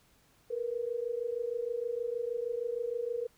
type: tone pair together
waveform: sine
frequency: 460 / 486.4 Hz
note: A#4 / B4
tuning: -23 / -26 cents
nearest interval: minor second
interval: 97 cents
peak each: -35 / -34 dBFS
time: 0.5-3.27 s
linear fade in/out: 10 ms
effects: pink hiss -66 dBFS RMS until 3.37 s